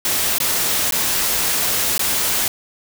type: noise with dropouts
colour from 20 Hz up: white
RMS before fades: -19 dBFS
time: 0.05-2.48 s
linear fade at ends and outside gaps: 2 ms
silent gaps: 0.384-0.401 / 0.91-0.922 / 1.98-1.993 s
effects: none